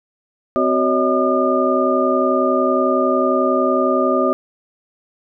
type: tone cluster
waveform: sine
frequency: 257.5 / 375.7 / 561 / 632 / 1210 Hz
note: C4 / F#4 / C#5 / D#5 / D#6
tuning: -28 / +26 / +21 / +27 / -49 cents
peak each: -20 dBFS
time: 0.56-4.33 s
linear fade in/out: 0 ms
effects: none